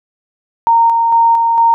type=tone with tremolo; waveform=sine; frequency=923 Hz; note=A#5; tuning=17 cents flat; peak=-6 dBFS; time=0.67-1.74 s; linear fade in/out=0 ms; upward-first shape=square; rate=2.2 Hz; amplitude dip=30%; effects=none